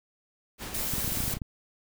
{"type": "noise with tremolo", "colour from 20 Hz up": "pink", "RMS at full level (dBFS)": -37, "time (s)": [0.58, 1.39], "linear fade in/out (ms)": 50, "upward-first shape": "triangle", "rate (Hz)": 5.5, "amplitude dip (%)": 30}
{"type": "noise", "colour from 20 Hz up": "blue", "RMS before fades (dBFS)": -32, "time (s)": [0.74, 1.34], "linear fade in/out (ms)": 5}
{"type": "clicks", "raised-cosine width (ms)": 5, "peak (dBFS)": -22, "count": 12, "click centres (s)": [0.937, 0.983, 1.046, 1.078, 1.121, 1.173, 1.204, 1.239, 1.28, 1.338, 1.37, 1.418]}
{"effects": []}